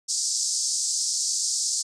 pink band-pass noise, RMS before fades -26 dBFS, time 0.08-1.83 s, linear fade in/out 20 ms, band 4800 to 8700 Hz, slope 48 dB/octave, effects resampled to 22050 Hz

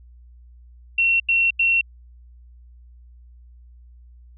sine tone bursts, 2722 Hz, F7, 45 cents flat, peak -15 dBFS, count 3, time 0.98-1.812 s, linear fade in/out 5 ms, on 220 ms, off 86 ms, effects added 60 Hz sine -44 dBFS peak until 4.37 s

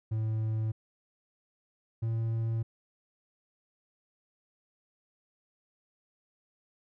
triangle tone pair in turn, 110 / 113.42 Hz, A2 / A#2, 0 / -47 cents, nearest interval minor second, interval 53 cents, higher second, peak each -26 dBFS, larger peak neither, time 0.11-0.72 / 2.02-2.63 s, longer neither, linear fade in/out 10 ms, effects none

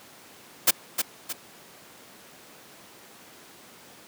white noise with echo, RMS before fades -17 dBFS, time 0.67-0.71 s, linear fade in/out 10 ms, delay 310 ms, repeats 2, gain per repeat -7 dB, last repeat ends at 1.33 s, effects pink hiss -49 dBFS RMS until 4.07 s + high-pass 200 Hz 12 dB/octave

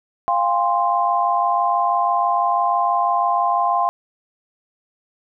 sine chord, F suspended second, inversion none, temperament equal with one note detuned, 698.5 / 804.6 / 1046.5 Hz, F5 / G5 / C6, 0 / +45 / 0 cents, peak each -20 / -21 / -19 dBFS, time 0.28-3.89 s, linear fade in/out 0 ms, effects none

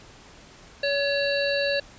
harmonic tone with a mistuned harmonic, 564 Hz, C#5, 30 cents sharp, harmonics 1 / 3 / 5 / 7 / 8, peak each -24 / -29 / -31 / -32 / -33 dBFS, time 0.83-1.8 s, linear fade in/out 5 ms, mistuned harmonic 5, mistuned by -57 cents, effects pink hiss -49 dBFS RMS until 1.98 s + resampled to 16000 Hz

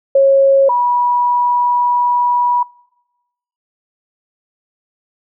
sine tone pair in turn, 546 / 972.9 Hz, C#5 / B5, -26 / -26 cents, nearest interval minor seventh, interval 1000 cents, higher second, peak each -6 / -11 dBFS, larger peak first, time 0.15-0.69 / 0.69-2.63 s, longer second, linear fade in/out 5 ms, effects noise-tail reverb RT60 1.0 s tail -26 dB re dry

